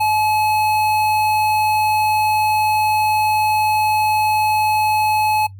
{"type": "tone with notch filter", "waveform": "square", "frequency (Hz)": 856, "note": "A5", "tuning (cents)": -48, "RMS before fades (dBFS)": -17, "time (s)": [0, 5.47], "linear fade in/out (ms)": 10, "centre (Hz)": 6700, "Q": 1.1, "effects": ["noise-tail reverb RT60 0.1 s tail -18 dB re dry", "added 97 Hz sine -34 dBFS peak until 5.59 s"]}